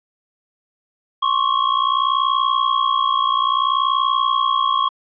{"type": "ring-modulated tone", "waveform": "square", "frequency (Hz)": 1093, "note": "C#6", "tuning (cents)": -25, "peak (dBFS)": -13, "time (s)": [1.22, 4.89], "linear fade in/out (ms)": 10, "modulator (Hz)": 30.3, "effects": ["resampled to 11025 Hz", "9-bit"]}